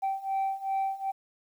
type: beating tone pair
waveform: sine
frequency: 775 / 777.6 Hz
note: G5 / G5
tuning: -20 / -14 cents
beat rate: 2.6 Hz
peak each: -30 / -28 dBFS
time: 0.02-1.12 s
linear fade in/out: 20 ms
effects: tanh soft clip ceiling -24 dBFS + 10-bit